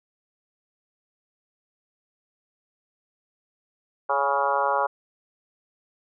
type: harmonic tone with a mistuned harmonic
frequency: 140 Hz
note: C#3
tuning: 18 cents sharp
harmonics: 3 / 4 / 5 / 6 / 7 / 8 / 9 / 10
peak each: -34 / -27 / -33 / -26 / -27 / -28 / -31 / -31 dBFS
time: 4.09-4.87 s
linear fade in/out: 10 ms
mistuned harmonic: 6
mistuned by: -18 cents
effects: none